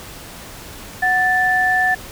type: tone pair together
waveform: sine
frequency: 739.2 / 1760 Hz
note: F#5 / A6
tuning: -2 / 0 cents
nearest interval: octave + minor third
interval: 1502 cents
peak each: -18 / -15 dBFS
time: 1.02-1.95 s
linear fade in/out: 10 ms
effects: pink hiss -36 dBFS RMS until 2.11 s